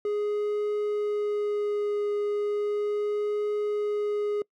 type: tone with vibrato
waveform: triangle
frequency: 415.3 Hz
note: G#4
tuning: in tune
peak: -23 dBFS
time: 0.05-4.42 s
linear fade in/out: 2 ms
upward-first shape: triangle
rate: 0.36 Hz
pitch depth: 11 cents each way
effects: noise-tail reverb RT60 0.1 s tail -25 dB re dry